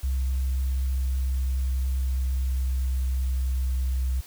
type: tone with pitch glide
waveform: sine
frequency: 65.41 to 64.36 Hz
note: C2 to C2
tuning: 0 to -28 cents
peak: -21 dBFS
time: 0.03-4.21 s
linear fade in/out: 10 ms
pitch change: -28 cents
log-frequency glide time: 0.68-3.75 s
effects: tanh soft clip ceiling -20 dBFS + white hiss -48 dBFS RMS until 4.26 s